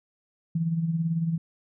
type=tone with tremolo; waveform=sine; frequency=164.81 Hz; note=E3; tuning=in tune; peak=-21 dBFS; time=0.55-1.38 s; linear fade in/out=5 ms; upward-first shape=sine; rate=18 Hz; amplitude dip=55%; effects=none